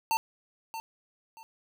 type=tone with echo; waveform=square; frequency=899 Hz; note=A5; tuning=37 cents sharp; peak=-25 dBFS; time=0.11-0.17 s; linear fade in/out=0 ms; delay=630 ms; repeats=2; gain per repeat=-11 dB; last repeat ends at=1.43 s; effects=none